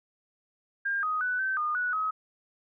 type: tone with pitch steps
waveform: sine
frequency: 1605 / 1251 / 1491 / 1545 / 1220 / 1472 / 1273 Hz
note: G6 / D#6 / F#6 / G6 / D#6 / F#6 / D#6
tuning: +40 / +9 / +13 / -26 / -34 / -9 / +39 cents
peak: -26 dBFS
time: 0.85-2.11 s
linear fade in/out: 10 ms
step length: 180 ms
effects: none